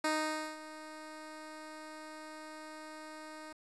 10% pulse tone with ADSR envelope, 310 Hz, D#4, 6 cents flat, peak -21 dBFS, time 0.04-3.53 s, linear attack 5 ms, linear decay 520 ms, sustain -17 dB, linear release 8 ms, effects resampled to 24000 Hz + 10-bit

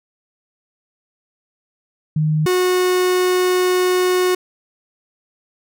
sine / 45% pulse tone pair in turn, 154.3 / 365.1 Hz, D#3 / F#4, -14 / -23 cents, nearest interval octave + minor third, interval 1491 cents, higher second, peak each -14 dBFS, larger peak neither, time 2.16-2.46 / 2.46-4.35 s, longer second, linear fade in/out 5 ms, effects none

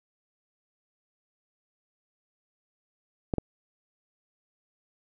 clicks, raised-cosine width 2 ms, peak -13 dBFS, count 2, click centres 3.338 / 3.383 s, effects none

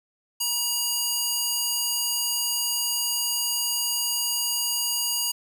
square tone with high-pass filter, 955 Hz, A#5, 42 cents sharp, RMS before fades -26 dBFS, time 0.4-5.32 s, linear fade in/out 10 ms, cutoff 4700 Hz, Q 0.7, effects none

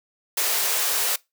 white high-pass noise, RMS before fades -23 dBFS, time 0.37-1.16 s, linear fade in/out 5 ms, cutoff 370 Hz, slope 48 dB/octave, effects noise-tail reverb RT60 0.2 s tail -22 dB re dry

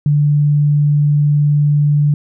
sine tone, 146.83 Hz, D3, in tune, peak -9 dBFS, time 0.06-2.14 s, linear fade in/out 2 ms, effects none

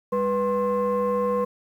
sine tone cluster, 201 / 491.8 / 1060 Hz, G3 / B4 / C6, +44 / -7 / +22 cents, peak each -27 / -21 / -26 dBFS, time 0.12-1.45 s, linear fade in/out 10 ms, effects tanh soft clip ceiling -16 dBFS + 9-bit

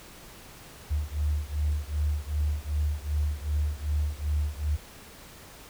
sine beating tone pair, 73.42 / 76.02 Hz, D2 / D#2, 0 / -40 cents, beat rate 2.6 Hz, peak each -28 / -29 dBFS, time 0.9-4.77 s, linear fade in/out 20 ms, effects pink hiss -48 dBFS RMS until 5.69 s

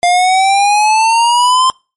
square exponential sweep, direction up, 698.5 to 1046.5 Hz, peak -8 dBFS, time 0.03-1.7 s, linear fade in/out 0 ms, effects noise-tail reverb RT60 0.3 s tail -26 dB re dry + MP3 48 kbps

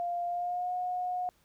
sine tone with pitch glide, 698.5 to 724.4 Hz, F5 to F#5, 0 to -37 cents, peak -30 dBFS, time 0-1.29 s, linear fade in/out 0 ms, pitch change +63 cents, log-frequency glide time 0.27-0.73 s, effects pink hiss -68 dBFS RMS until 1.44 s

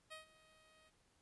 10% pulse tone with ADSR envelope, 629 Hz, D#5, 19 cents sharp, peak -40 dBFS, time 0.1-0.91 s, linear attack 23 ms, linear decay 130 ms, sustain -19 dB, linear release 33 ms, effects pink hiss -75 dBFS RMS until 1.21 s + resampled to 24000 Hz

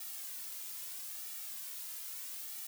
blue noise with flanger, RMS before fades -44 dBFS, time 0-2.67 s, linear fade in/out 5 ms, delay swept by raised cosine 1.9 to 2.68 ms, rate 0.77 Hz, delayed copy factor -0.6, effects none

